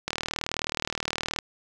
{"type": "click train", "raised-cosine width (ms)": 0.2, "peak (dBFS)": -10, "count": 52, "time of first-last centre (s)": [0.08, 1.388], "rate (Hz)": 39, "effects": []}